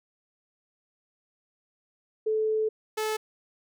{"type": "tone pair in turn", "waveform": ["sine", "sawtooth"], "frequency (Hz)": [435.3, 433.3], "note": ["A4", "A4"], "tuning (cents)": [-19, -27], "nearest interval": "unison", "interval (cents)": 8, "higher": "first", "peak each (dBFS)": -23, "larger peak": "neither", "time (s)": [[2.26, 2.69], [2.97, 3.17]], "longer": "first", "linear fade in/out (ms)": 10, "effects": []}